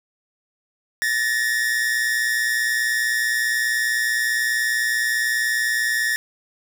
45% pulse tone pair together, 1744.7 / 1864.7 Hz, A6 / A#6, -15 / 0 cents, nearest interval minor second, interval 115 cents, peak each -22 dBFS, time 1.02-6.16 s, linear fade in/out 0 ms, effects none

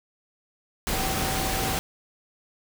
sine tone in noise, 767 Hz, G5, 38 cents flat, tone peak -32 dBFS, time 0.93-1.77 s, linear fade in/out 0 ms, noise pink, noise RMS -27 dBFS, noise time 0.87-1.79 s, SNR -8 dB, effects none

